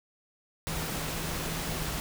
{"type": "tone in noise", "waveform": "sine", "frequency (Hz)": 160.6, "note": "E3", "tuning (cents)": -45, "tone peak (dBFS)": -39, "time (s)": [0.67, 2], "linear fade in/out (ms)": 0, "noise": "pink", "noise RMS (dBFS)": -34, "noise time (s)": [0.67, 2], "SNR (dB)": -8, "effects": []}